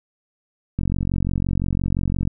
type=click train; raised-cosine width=5 ms; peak=-10 dBFS; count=69; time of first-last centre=0.79-2.275 s; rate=45.8 Hz; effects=none